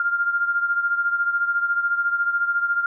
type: beating tone pair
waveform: sine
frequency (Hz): 1396.9 / 1410.9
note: F6 / F6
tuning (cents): 0 / +17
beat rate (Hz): 14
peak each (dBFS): -20 / -26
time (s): 0-2.86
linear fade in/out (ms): 2
effects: none